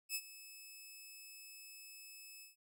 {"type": "tone with ADSR envelope", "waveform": "10% pulse", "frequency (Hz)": 2600, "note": "E7", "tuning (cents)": -24, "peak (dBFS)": -27, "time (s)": [0.09, 2.56], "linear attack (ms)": 60, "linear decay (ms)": 55, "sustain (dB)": -17, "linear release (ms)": 140, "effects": []}